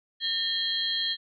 sine tone cluster, 1816 / 3239 / 4061 / 4248 Hz, A#6 / G#7 / B7 / C8, -46 / -44 / +48 / +25 cents, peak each -35 / -28 / -32 / -34 dBFS, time 0.2-1.17 s, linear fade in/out 50 ms, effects none

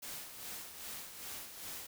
white noise with tremolo, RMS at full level -44 dBFS, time 0.02-1.87 s, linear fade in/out 10 ms, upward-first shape sine, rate 2.5 Hz, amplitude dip 55%, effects none

